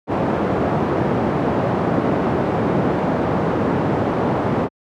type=band-pass noise; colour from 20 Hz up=pink; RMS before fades=-19 dBFS; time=0.07-4.69 s; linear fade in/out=50 ms; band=140 to 850 Hz; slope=12 dB/octave; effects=high-pass 60 Hz 12 dB/octave